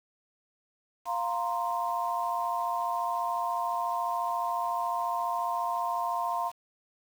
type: chord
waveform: sine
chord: F suspended fourth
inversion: none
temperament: equal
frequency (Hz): 698.5 / 932.3 / 1046.5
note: F5 / Bb5 / C6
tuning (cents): 0 / 0 / 0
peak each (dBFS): -32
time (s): 1.05-6.52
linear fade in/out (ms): 50
effects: 8-bit